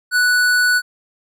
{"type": "tone with hard clipping", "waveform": "sine", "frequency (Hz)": 1480, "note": "F#6", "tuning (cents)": 0, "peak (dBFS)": -14, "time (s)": [0.11, 0.82], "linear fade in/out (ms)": 50, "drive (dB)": 15, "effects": []}